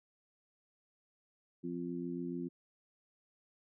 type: harmonic tone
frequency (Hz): 87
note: F2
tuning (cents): -6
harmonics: 2 / 3 / 4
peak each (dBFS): -42 / -40 / -42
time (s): 1.63-2.49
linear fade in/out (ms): 20
effects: none